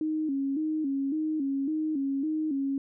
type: tone with vibrato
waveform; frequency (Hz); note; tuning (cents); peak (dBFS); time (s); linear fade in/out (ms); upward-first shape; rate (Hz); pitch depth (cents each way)
sine; 292.2; D4; -9; -26; 0.01-2.78; 2; square; 1.8; 110
effects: none